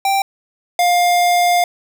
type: tone pair in turn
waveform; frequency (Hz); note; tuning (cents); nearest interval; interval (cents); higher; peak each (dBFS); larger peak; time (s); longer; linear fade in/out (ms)
square; 784 / 705.4; G5 / F5; 0 / +17; major second; 183; first; -14 / -12; second; 0.05-0.22 / 0.79-1.64; second; 2
effects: none